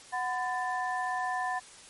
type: tone cluster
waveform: sine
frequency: 740 / 1011 / 1767 Hz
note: F#5 / B5 / A6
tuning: 0 / +40 / +7 cents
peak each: -32 / -34 / -35 dBFS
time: 0.12-1.6 s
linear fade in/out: 20 ms
effects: white hiss -51 dBFS RMS until 1.89 s + MP3 48 kbps